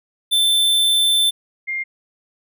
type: tone pair in turn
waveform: square / sine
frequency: 3541 / 2115 Hz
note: A7 / C7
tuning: +10 / +18 cents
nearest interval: major sixth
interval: 892 cents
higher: first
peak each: -14 / -21 dBFS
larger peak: first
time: 0.31-1.31 / 1.67-1.84 s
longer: first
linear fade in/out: 20 ms
effects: none